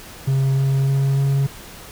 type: tone with pitch steps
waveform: triangle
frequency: 134.8 / 135.82 / 136.84 / 137.87 Hz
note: C#3 / C#3 / C#3 / C#3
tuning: -48 / -35 / -22 / -9 cents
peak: -13 dBFS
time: 0.27-1.47 s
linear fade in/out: 10 ms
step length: 300 ms
effects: pink hiss -39 dBFS RMS until 1.91 s